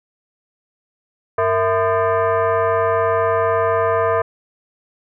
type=tone with frequency modulation; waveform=sine; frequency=98 Hz; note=G2; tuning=in tune; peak=-14 dBFS; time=1.38-4.22 s; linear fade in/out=5 ms; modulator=559 Hz; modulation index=2.1; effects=none